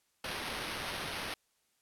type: noise with sample-and-hold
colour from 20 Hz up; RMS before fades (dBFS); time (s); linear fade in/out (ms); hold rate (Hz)
blue; -39; 0.24-1.34; 2; 7350
effects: white hiss -75 dBFS RMS until 1.81 s + low-pass 12000 Hz 12 dB/octave